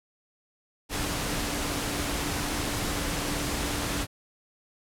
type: tone in noise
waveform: sine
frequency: 290 Hz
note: D4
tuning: 22 cents flat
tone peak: -37 dBFS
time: 0.89-4.07 s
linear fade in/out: 50 ms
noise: pink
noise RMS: -30 dBFS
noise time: 0.89-4.07 s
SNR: -10 dB
effects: low-pass 12000 Hz 12 dB/octave